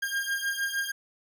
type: beating tone pair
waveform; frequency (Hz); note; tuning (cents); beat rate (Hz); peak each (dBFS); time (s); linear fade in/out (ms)
40% pulse; 1608 / 1614.5; G6 / G#6; +44 / -49; 6.5; -30 / -30; 0.02-0.92; 10
effects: none